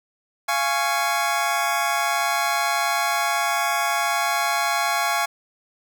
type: chord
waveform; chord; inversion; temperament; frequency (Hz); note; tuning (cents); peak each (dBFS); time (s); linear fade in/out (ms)
25% pulse; Db major; first; just; 693 / 831.5 / 1108.7; F5 / Ab5 / Db6; -14 / +2 / 0; -21; 0.48-5.26; 10
effects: none